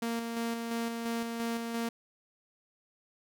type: tone with tremolo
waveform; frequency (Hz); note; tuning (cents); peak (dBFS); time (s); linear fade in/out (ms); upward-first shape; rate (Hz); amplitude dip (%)
sawtooth; 231.6; A#3; -11; -27; 0.02-1.89; 5; square; 2.9; 35
effects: none